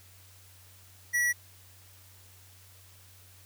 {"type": "tone", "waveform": "square", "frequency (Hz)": 1937, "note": "B6", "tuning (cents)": -34, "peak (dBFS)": -25, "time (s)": [1.13, 1.33], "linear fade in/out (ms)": 20, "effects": ["added 93 Hz sine -56 dBFS peak until 3.45 s", "white hiss -57 dBFS RMS until 3.45 s"]}